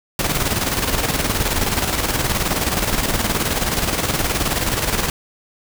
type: noise with tremolo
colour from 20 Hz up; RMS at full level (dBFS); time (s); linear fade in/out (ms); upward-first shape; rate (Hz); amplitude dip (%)
pink; -18; 0.19-5.1; 2; square; 19; 50
effects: none